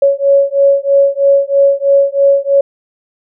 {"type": "beating tone pair", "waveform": "sine", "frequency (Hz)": [555, 558.1], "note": ["C#5", "C#5"], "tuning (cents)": [2, 12], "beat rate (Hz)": 3.1, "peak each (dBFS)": -10, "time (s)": [0.02, 2.61], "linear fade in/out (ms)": 5, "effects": []}